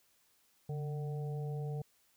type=harmonic tone with a mistuned harmonic; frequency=150.4 Hz; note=D3; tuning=42 cents sharp; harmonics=1 / 3 / 4 / 5; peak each=-36 / -45 / -56 / -51 dBFS; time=0.69-1.82 s; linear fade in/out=5 ms; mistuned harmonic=1; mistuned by=-76 cents; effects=white hiss -71 dBFS RMS until 2.16 s